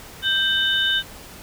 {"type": "tone cluster", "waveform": "sine", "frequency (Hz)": [1569, 3008, 3643], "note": ["G6", "F#7", "A#7"], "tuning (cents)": [1, 28, -41], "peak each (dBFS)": -22, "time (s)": [0.22, 1.03], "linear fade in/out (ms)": 50, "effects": ["pink hiss -41 dBFS RMS until 1.42 s"]}